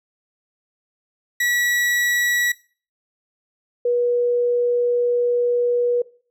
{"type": "tone pair in turn", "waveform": ["40% pulse", "sine"], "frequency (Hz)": [1936, 484], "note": ["B6", "B4"], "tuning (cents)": [-35, -35], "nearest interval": "2 octaves", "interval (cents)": 2400, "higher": "first", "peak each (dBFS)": [-17, -16], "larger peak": "second", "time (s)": [[1.4, 2.52], [3.85, 6.02]], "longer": "second", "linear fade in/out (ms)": 5, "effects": ["noise-tail reverb RT60 0.4 s tail -20 dB re dry"]}